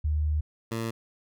sine / 15% pulse tone pair in turn, 75.9 / 113.72 Hz, D#2 / A#2, -42 / -42 cents, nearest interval perfect fifth, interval 700 cents, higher second, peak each -23 dBFS, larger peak neither, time 0.04-0.41 / 0.71-0.91 s, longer first, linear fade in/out 10 ms, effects none

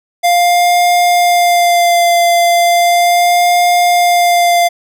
square tone with vibrato, 698 Hz, F5, 1 cent flat, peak -8 dBFS, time 0.23-4.69 s, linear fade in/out 20 ms, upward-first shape sine, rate 0.36 Hz, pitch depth 19 cents each way, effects none

